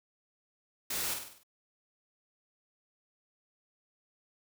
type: noise with echo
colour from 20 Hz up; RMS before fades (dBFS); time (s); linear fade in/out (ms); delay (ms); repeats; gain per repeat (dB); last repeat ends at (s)
white; -35; 0.9-1.14; 5; 49; 6; -5; 1.434
effects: none